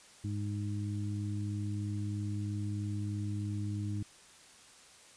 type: harmonic tone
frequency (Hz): 103.1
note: G#2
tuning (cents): -12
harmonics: 1 / 2 / 3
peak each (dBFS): -34 / -41 / -42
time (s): 0.24-4.03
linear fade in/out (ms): 5
effects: white hiss -57 dBFS RMS until 5.16 s + resampled to 22050 Hz